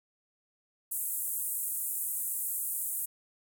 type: band-pass noise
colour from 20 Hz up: white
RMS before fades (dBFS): -34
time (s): 0.91-3.06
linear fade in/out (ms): 10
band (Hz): 8100 to 16000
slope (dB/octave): 48
effects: none